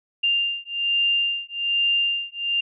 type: beating tone pair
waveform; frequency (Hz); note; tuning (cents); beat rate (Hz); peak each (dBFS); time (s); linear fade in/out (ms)
sine; 2794 / 2795.2; F7 / F7; 0 / +1; 1.2; -23 / -23; 0.23-2.61; 10
effects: none